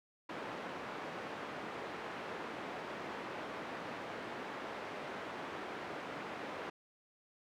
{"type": "band-pass noise", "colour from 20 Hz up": "pink", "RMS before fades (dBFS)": -44, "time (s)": [0.29, 6.7], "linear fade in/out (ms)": 5, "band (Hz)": [290, 2000], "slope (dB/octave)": 12, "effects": []}